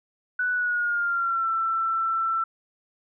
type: tone with pitch glide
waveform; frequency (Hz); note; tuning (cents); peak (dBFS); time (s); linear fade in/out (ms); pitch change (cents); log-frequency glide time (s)
sine; 1484 to 1337.5; F#6 to E6; +5 to +25; -22; 0.39-2.44; 5; -180; 0.52-1.49
effects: none